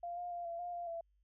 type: tone with pitch steps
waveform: sine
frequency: 694 / 707 / 696 / 679 / 705 / 695 / 671 Hz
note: F5 / F5 / F5 / F5 / F5 / F5 / E5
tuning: -11 / +21 / -6 / -49 / +16 / -9 / +31 cents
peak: -39 dBFS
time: 0.03-1.01 s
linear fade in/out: 5 ms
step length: 140 ms
effects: added 50 Hz sine -70 dBFS peak until 1.23 s